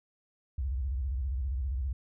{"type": "tone with vibrato", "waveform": "sine", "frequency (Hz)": 65.41, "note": "C2", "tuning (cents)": 0, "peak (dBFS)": -29, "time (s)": [0.58, 1.93], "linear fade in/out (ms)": 5, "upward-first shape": "square", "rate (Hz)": 15, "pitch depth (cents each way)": 180, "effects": []}